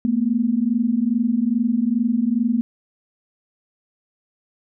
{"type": "tone pair together", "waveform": "sine", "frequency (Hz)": [221.2, 243.6], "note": ["A3", "B3"], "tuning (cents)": [9, -24], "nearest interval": "major second", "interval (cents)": 167, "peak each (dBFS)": [-20, -19], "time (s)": [0.05, 2.61], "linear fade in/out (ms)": 0, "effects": []}